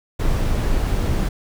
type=noise; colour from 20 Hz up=brown; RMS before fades=-19 dBFS; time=0.19-1.29 s; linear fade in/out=10 ms; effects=none